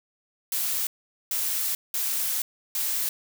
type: noise bursts at uneven times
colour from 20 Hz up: blue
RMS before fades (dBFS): -27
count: 4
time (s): 0.52-0.87 / 1.31-1.75 / 1.94-2.42 / 2.75-3.09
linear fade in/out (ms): 2
effects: none